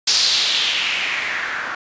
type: noise with low-pass filter sweep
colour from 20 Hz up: blue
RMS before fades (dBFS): -20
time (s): 0.07-1.75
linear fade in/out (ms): 5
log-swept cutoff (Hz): 5100 to 1400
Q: 3.3
effects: resampled to 16000 Hz